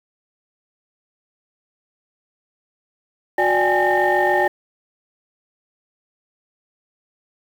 sine tone cluster, 363.3 / 588 / 796 / 843 / 1822 Hz, F#4 / D5 / G5 / G#5 / A#6, -32 / +2 / +26 / +26 / -40 cents, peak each -20 dBFS, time 3.38-4.48 s, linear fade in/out 5 ms, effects tanh soft clip ceiling -8 dBFS + 7-bit

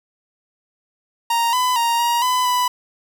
45% pulse tone with pitch steps, 932 / 1003 / 934 / 946 / 1004 / 992 Hz, A#5 / B5 / A#5 / A#5 / B5 / B5, -1 / +26 / +3 / +25 / +28 / +7 cents, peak -16 dBFS, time 1.3-2.68 s, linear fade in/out 5 ms, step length 230 ms, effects none

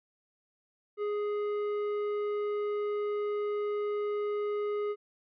sine tone with tanh clipping, 415.3 Hz, G#4, in tune, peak -31 dBFS, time 0.97-4.96 s, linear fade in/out 50 ms, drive 10 dB, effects none

